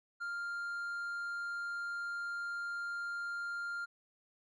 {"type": "tone", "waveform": "triangle", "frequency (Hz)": 1398, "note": "F6", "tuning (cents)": 1, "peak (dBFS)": -35, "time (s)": [0.2, 3.86], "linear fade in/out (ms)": 20, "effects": ["resampled to 22050 Hz"]}